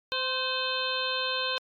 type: harmonic tone with a mistuned harmonic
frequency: 515 Hz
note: C5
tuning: 28 cents flat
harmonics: 1 / 2 / 3 / 5 / 6 / 7 / 8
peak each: -35 / -35 / -35 / -35 / -35 / -35 / -35 dBFS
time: 0.12-1.58 s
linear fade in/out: 0 ms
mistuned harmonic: 2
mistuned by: +28 cents
effects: AAC 48 kbps